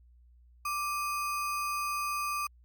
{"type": "tone with sample-and-hold", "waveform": "sine", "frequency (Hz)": 1174.7, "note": "D6", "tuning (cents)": 0, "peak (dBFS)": -30, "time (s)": [0.65, 2.47], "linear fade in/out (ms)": 5, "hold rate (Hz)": 3675, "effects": ["added 60 Hz sine -56 dBFS peak until 2.64 s", "Opus 48 kbps"]}